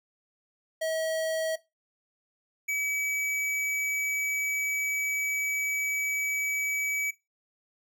square tone pair in turn, 641 / 2284 Hz, E5 / D7, -49 / -49 cents, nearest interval octave + minor seventh, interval 2200 cents, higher second, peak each -28 dBFS, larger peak neither, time 0.81-1.56 / 2.68-7.11 s, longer second, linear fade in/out 10 ms, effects noise-tail reverb RT60 0.2 s tail -17 dB re dry

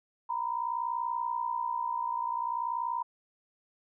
sine tone pair together, 939.5 / 1000 Hz, A#5 / B5, +13 / +21 cents, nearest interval minor second, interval 108 cents, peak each -32 / -33 dBFS, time 0.29-3.03 s, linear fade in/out 10 ms, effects none

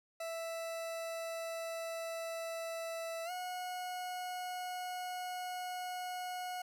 40% pulse tone with pitch glide, 660 to 728.1 Hz, E5 to F#5, +2 to -28 cents, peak -38 dBFS, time 0.2-6.62 s, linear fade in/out 5 ms, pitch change +170 cents, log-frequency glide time 3.25-3.31 s, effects none

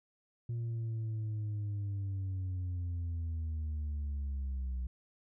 sine linear sweep, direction down, 118.3 to 61.74 Hz, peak -31 dBFS, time 0.49-4.87 s, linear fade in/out 5 ms, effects tanh soft clip ceiling -33 dBFS

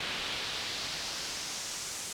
brown noise with band-pass filter sweep, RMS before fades -37 dBFS, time 0-2.13 s, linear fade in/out 5 ms, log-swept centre 3200 to 7500 Hz, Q 1.7, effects none

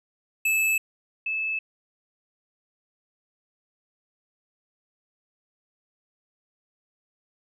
square / sine tone pair in turn, 2613 / 2613 Hz, E7 / E7, -16 / -16 cents, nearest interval unison, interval 0 cents, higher neither, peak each -21 / -25 dBFS, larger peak first, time 0.45-0.78 / 1.26-1.59 s, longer neither, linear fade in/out 5 ms, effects resampled to 32000 Hz

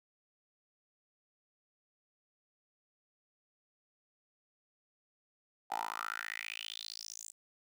10% pulse tone with high-pass filter sweep, 55 Hz, A1, in tune, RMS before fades -42 dBFS, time 5.7-7.32 s, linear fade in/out 20 ms, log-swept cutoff 780 to 7900 Hz, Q 6.1, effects none

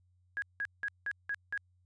sine tone bursts, 1652 Hz, G#6, 10 cents flat, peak -32 dBFS, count 6, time 0.37-1.576 s, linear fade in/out 0 ms, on 51 ms, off 180 ms, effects added 90 Hz sine -66 dBFS peak until 1.85 s + resampled to 22050 Hz

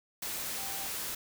sine tone in noise, 784 Hz, G5, in tune, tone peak -45 dBFS, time 0.58-0.87 s, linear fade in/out 5 ms, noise white, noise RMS -37 dBFS, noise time 0.22-1.15 s, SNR -11 dB, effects none

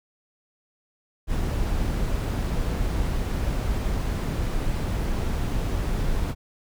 brown noise, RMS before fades -25 dBFS, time 1.27-6.35 s, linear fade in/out 50 ms, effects none

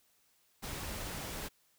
pink noise, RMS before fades -41 dBFS, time 0.62-1.49 s, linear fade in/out 20 ms, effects white hiss -71 dBFS RMS until 1.78 s

